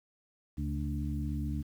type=harmonic tone with a mistuned harmonic; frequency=73.42 Hz; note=D2; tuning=in tune; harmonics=1 / 2 / 3 / 4; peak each=-34 / -37 / -39 / -40 dBFS; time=0.57-1.63 s; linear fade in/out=20 ms; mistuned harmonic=2; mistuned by=-49 cents; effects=10-bit